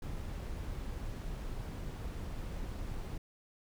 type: noise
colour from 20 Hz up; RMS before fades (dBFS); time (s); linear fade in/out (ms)
brown; -40; 0.02-3.18; 5
effects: none